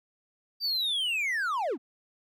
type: linear sweep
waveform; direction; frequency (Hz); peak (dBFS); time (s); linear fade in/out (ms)
triangle; down; 4723 to 205.3; -25; 0.6-1.78; 50
effects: none